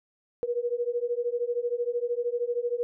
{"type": "beating tone pair", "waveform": "sine", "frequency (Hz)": [474.3, 487.3], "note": ["A#4", "B4"], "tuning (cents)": [30, -23], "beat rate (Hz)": 13, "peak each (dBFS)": -29, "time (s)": [0.43, 2.83], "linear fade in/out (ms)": 0, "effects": []}